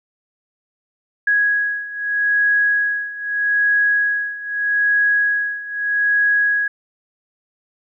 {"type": "beating tone pair", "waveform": "sine", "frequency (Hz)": [1661.2, 1662], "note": ["G#6", "G#6"], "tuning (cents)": [0, 1], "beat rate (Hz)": 0.8, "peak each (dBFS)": [-20, -17], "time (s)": [1.27, 6.68], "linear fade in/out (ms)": 5, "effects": []}